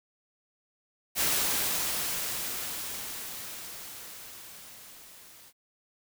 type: noise with level ramp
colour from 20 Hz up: white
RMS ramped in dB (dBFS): -26 to -53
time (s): 1.15-5.53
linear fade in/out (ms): 50
effects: none